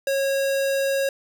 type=tone; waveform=square; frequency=547 Hz; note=C#5; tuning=23 cents flat; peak=-21 dBFS; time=0.07-1.09 s; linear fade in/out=2 ms; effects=none